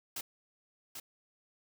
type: noise with echo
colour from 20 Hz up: white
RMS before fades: -39 dBFS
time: 0.16-0.21 s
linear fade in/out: 5 ms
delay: 790 ms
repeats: 1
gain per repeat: -5 dB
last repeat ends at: 1 s
effects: none